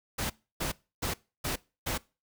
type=noise bursts; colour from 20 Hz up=pink; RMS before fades=-32 dBFS; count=5; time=0.18-1.98 s; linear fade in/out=10 ms; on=120 ms; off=300 ms; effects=noise-tail reverb RT60 0.3 s tail -22 dB re dry